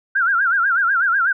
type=tone with vibrato; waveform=sine; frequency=1480 Hz; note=F#6; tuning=in tune; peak=-14 dBFS; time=0.15-1.33 s; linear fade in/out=10 ms; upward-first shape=sine; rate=8.1 Hz; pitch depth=170 cents each way; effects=none